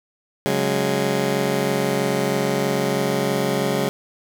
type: chord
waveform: 15% pulse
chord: C# suspended fourth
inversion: none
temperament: just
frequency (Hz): 138.59 / 184.79 / 207.9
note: C#3 / F#3 / G#3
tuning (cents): 0 / -2 / +2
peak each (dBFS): -18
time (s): 0.46-3.89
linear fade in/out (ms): 0
effects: none